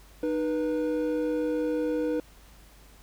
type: tone pair together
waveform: triangle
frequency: 306.7 / 486.9 Hz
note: D#4 / B4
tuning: -25 / -25 cents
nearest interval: minor sixth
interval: 800 cents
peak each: -26 / -26 dBFS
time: 0.23-2.2 s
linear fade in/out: 2 ms
effects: added 50 Hz sine -52 dBFS peak until 3.02 s + pink hiss -56 dBFS RMS until 3.02 s